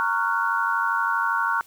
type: chord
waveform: sine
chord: Gb major seventh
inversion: first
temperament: just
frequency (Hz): 925 / 1110 / 1387.5 / 1480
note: Bb5 / Db6 / F6 / Gb6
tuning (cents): -14 / +2 / -12 / 0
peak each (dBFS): -26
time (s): 0-1.61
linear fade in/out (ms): 0
effects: white hiss -54 dBFS RMS until 1.66 s